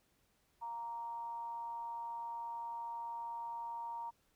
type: tone with frequency modulation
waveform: sine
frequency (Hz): 932.3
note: A#5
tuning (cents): 0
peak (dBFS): -40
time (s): 0.61-4.11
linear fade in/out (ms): 20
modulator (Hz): 228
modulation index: 0.29
effects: pink hiss -75 dBFS RMS until 4.35 s